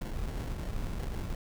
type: noise with sample-and-hold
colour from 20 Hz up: brown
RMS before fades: -35 dBFS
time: 0.01-1.35 s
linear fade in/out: 5 ms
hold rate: 1225 Hz
effects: none